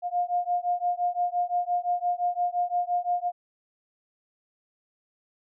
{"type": "beating tone pair", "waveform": "sine", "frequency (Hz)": [706, 711.8], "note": ["F5", "F5"], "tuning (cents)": [19, 33], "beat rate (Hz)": 5.8, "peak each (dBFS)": -27, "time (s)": [0.02, 3.32], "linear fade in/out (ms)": 50, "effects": []}